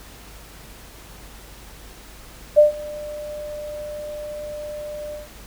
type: tone with ADSR envelope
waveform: sine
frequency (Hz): 597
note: D5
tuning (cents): +28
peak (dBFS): -6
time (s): 2.56-5.29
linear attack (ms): 26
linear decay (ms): 130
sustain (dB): -23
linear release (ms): 160
effects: added 50 Hz sine -44 dBFS peak until 5.46 s + pink hiss -44 dBFS RMS until 5.46 s